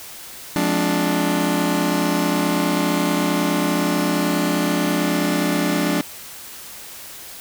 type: chord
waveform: sawtooth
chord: D half-diminished seventh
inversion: first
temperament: just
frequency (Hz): 176.2 / 211.4 / 264.3 / 293.7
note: F3 / Ab3 / C4 / D4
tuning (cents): +16 / +31 / +18 / 0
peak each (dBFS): -19 / -21 / -22 / -17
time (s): 0.56-6.01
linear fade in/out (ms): 0
effects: white hiss -37 dBFS RMS until 7.4 s